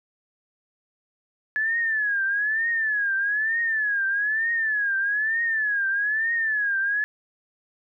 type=tone with vibrato; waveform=sine; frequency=1709 Hz; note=G#6; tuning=49 cents sharp; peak=-21 dBFS; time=1.56-7.04 s; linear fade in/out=0 ms; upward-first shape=triangle; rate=1.1 Hz; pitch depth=160 cents each way; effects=none